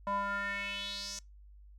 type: tone with band-pass filter sweep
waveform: square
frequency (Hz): 200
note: G3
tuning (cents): +35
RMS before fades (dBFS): -37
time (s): 0.07-1.19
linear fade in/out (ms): 0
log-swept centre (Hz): 870 to 6300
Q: 4.4
effects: noise-tail reverb RT60 0.2 s tail -24 dB re dry + added 50 Hz sine -52 dBFS peak until 1.78 s